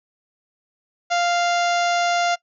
harmonic tone with a mistuned harmonic, 697 Hz, F5, 4 cents flat, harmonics 1 / 2 / 3 / 4 / 5 / 6 / 7 / 8 / 9 / 10, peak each -19 / -25 / -29 / -31 / -33 / -35 / -36 / -37 / -38 / -39 dBFS, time 1.1-2.36 s, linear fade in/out 20 ms, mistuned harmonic 10, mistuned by -51 cents, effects noise-tail reverb RT60 0.1 s tail -21 dB re dry

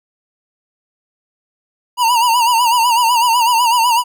square tone with vibrato, 946 Hz, A#5, 25 cents sharp, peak -11 dBFS, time 1.97-4.04 s, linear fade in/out 50 ms, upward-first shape sine, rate 8 Hz, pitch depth 89 cents each way, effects none

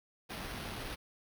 pink noise with sample-and-hold, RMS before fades -42 dBFS, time 0.29-0.96 s, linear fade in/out 20 ms, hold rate 7350 Hz, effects none

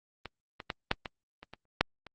clicks, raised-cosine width 0.3 ms, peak -22 / -24 / -15 / -8 / -19 / -29 / -27 / -6 / -29 dBFS, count 9, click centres 0.257 / 0.602 / 0.702 / 0.914 / 1.058 / 1.43 / 1.536 / 1.81 / 2.067 s, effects Opus 24 kbps

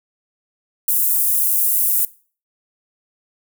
pink high-pass noise, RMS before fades -17 dBFS, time 0.88-2.05 s, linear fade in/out 2 ms, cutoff 11000 Hz, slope 24 dB/octave, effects noise-tail reverb RT60 0.4 s tail -20 dB re dry

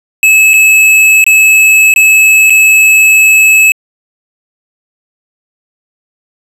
square tone with dropouts, 2593 Hz, E7, 29 cents flat, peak -3 dBFS, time 0.23-3.72 s, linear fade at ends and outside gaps 1 ms, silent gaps 0.535-0.539 / 1.241-1.265 / 1.939-1.961 / 2.498-2.504 s, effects resampled to 32000 Hz

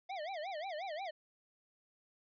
square tone with vibrato, 688 Hz, F5, 26 cents flat, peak -40 dBFS, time 0.09-1.11 s, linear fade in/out 10 ms, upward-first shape sine, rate 5.6 Hz, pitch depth 250 cents each way, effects resampled to 11025 Hz

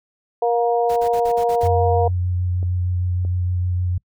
harmonic tone, 236 Hz, A#3, 22 cents sharp, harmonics 2 / 3 / 4, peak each -18 / -19 / -27 dBFS, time 0.42-2.08 s, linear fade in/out 5 ms
pink noise bursts, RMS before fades -37 dBFS, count 7, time 0.89-1.679 s, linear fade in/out 10 ms, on 75 ms, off 44 ms
sine tone with vibrato, 90 Hz, F#2, 47 cents flat, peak -18 dBFS, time 1.63-3.98 s, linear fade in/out 5 ms, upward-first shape sine, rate 6.5 Hz, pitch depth 15 cents each way
clicks, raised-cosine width 2 ms, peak -23 dBFS, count 2, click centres 2.629 / 3.25 s
effects noise-tail reverb RT60 0.1 s tail -25 dB re dry

